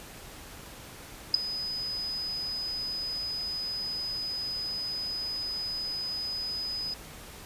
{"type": "tone with ADSR envelope", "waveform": "sine", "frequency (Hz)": 5010, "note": "D#8", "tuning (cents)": 11, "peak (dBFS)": -13, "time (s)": [1.34, 6.94], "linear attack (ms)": 4, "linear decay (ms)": 8, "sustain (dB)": -18, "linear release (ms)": 4, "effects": ["pink hiss -46 dBFS RMS until 7.45 s", "resampled to 32000 Hz"]}